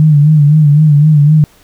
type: tone with vibrato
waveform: sine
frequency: 150 Hz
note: D3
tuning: 37 cents sharp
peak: -3 dBFS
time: 0-1.44 s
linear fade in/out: 0 ms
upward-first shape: sine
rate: 3.9 Hz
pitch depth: 71 cents each way
effects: pink hiss -46 dBFS RMS until 1.63 s